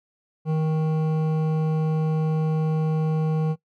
triangle tone with hard clipping, 157.1 Hz, D#3, 17 cents sharp, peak -22 dBFS, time 0.45-3.56 s, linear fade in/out 50 ms, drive 15 dB, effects noise-tail reverb RT60 0.1 s tail -20 dB re dry

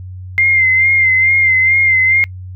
sine tone with vibrato, 2093 Hz, C7, in tune, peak -8 dBFS, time 0.38-2.24 s, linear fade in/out 0 ms, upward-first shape sine, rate 2.3 Hz, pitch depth 40 cents each way, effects noise-tail reverb RT60 0.1 s tail -25 dB re dry + added 92 Hz sine -26 dBFS peak until 2.55 s

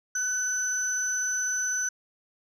sine tone pair together, 1504 / 6016 Hz, F#6 / F#8, +28 / +28 cents, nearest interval 2 octaves, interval 2400 cents, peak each -29 / -26 dBFS, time 0.15-1.89 s, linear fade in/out 5 ms, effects tanh soft clip ceiling -20 dBFS

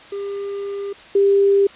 triangle / sine tone pair in turn, 400 / 397.5 Hz, G4 / G4, +35 / +24 cents, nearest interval unison, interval 11 cents, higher first, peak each -22 / -11 dBFS, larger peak second, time 0.12-0.93 / 1.15-1.67 s, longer first, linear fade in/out 5 ms, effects white hiss -42 dBFS RMS until 1.75 s + resampled to 8000 Hz

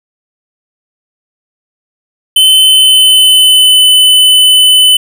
square tone with pitch glide, 3053 to 3016 Hz, G7 to F#7, -46 to +32 cents, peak -3 dBFS, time 2.36-4.97 s, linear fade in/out 5 ms, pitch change -22 cents, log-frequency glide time 2.59-3.8 s, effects none

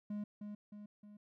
triangle tone with echo, 207.7 Hz, G#3, in tune, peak -36 dBFS, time 0.1-0.24 s, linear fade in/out 5 ms, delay 310 ms, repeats 3, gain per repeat -5 dB, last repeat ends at 1.17 s, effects none

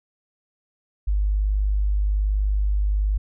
sine tone, 50.6 Hz, G#1, 44 cents flat, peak -18 dBFS, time 1.07-3.18 s, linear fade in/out 10 ms, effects none

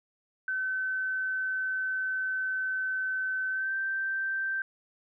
sine tone with pitch glide, 1526 to 1562.6 Hz, G6 to G6, -47 to -6 cents, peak -28 dBFS, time 0.48-4.62 s, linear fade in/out 2 ms, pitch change +41 cents, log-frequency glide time 3.5-3.74 s, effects none

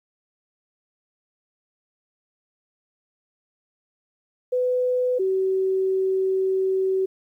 sine tone pair in turn, 501 / 380.1 Hz, B4 / F#4, +25 / +47 cents, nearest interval perfect fourth, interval 478 cents, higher first, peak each -19 dBFS, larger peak neither, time 4.52-5.19 / 5.19-7.06 s, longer second, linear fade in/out 10 ms, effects 10-bit

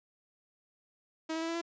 sawtooth tone with pitch steps, 319.6 / 324.1 / 328.6 / 333.2 / 337.8 Hz, D#4 / E4 / E4 / E4 / E4, +47 / -29 / -5 / +19 / +42 cents, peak -29 dBFS, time 1.29-1.615 s, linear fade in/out 10 ms, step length 65 ms, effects resampled to 16000 Hz + 11-bit

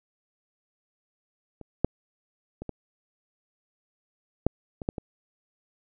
clicks, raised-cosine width 2 ms, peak -28 / -7 / -23 / -20 / -7 / -22 / -12 / -20 dBFS, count 8, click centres 1.613 / 1.846 / 2.62 / 2.693 / 4.466 / 4.818 / 4.889 / 4.982 s, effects none

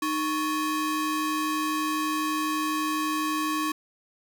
45% pulse ring-modulated tone, 708 Hz, F5, 23 cents sharp, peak -22 dBFS, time 0.02-3.72 s, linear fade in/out 5 ms, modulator 400 Hz, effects none

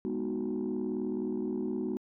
sine chord, G# minor seventh, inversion none, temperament equal, 207.7 / 246.9 / 311.1 / 370 Hz, G#3 / B3 / D#4 / F#4, 0 / 0 / 0 / 0 cents, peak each -35 / -34 / -36 / -34 dBFS, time 0.05-1.97 s, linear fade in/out 0 ms, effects tanh soft clip ceiling -25 dBFS

